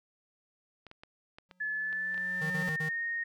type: clicks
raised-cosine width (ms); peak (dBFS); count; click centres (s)
0.3; -32; 8; 0.867 / 0.914 / 1.035 / 1.385 / 1.512 / 1.928 / 2.144 / 2.178
type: tone with exponential growth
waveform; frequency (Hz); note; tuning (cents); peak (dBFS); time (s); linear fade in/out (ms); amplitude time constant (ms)
square; 181.7; F#3; -31; -33; 1.49-2.69; 0; 260
type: tone with pitch glide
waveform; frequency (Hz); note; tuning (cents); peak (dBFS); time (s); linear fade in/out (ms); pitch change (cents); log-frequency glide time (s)
sine; 1721 to 1855.2; A6 to A#6; -39 to -9; -31; 1.6-3.24; 10; +130; 1.71-3.04
type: tone bursts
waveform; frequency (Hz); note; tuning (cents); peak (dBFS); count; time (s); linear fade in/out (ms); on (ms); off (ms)
square; 156.7; D#3; +13; -35; 4; 2.41-2.893; 10; 96; 33
effects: none